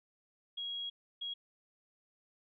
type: tone bursts at uneven times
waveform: sine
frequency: 3300 Hz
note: G#7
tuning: 12 cents flat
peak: -37 dBFS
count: 2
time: 0.57-0.9 / 1.21-1.34 s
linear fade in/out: 10 ms
effects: none